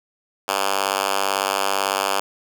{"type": "tone with high-pass filter", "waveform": "5% pulse", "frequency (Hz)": 98, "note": "G2", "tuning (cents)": 0, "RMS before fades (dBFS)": -22, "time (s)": [0.48, 2.2], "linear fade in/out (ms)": 5, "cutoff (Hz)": 640, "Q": 0.66, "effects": []}